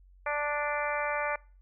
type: harmonic tone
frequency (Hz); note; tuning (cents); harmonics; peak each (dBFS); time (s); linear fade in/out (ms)
293.7; D4; 0; 2 / 3 / 4 / 5 / 6 / 7 / 8; -33 / -35 / -36 / -37 / -38 / -38 / -39; 0.26-1.36; 5
effects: noise-tail reverb RT60 0.4 s tail -24 dB re dry + added 46 Hz sine -54 dBFS peak until 1.61 s